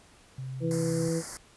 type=tone; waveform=sine; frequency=130.81 Hz; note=C3; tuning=in tune; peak=-34 dBFS; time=0.38-1.09 s; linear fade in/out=5 ms
type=harmonic tone; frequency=164.6 Hz; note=E3; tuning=2 cents flat; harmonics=1 / 2 / 3; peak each=-29 / -32 / -31 dBFS; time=0.6-1.23 s; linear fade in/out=50 ms
type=band-stop noise; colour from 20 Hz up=white; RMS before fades=-38 dBFS; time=0.71-1.37 s; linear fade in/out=0 ms; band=2100 to 4500 Hz; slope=96 dB/octave
effects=pink hiss -57 dBFS RMS until 1.56 s + resampled to 24000 Hz